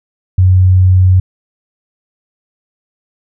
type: tone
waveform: sine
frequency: 92.5 Hz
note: F#2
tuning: in tune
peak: -4 dBFS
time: 0.38-1.2 s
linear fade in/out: 5 ms
effects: none